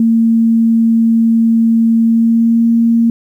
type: tone with pitch glide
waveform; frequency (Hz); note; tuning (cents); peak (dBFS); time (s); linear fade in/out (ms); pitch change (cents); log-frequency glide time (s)
sine; 227.7 to 230.9; A#3 to A#3; -40 to -16; -7; 0-3.1; 2; +24; 2.02-2.66
effects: 8-bit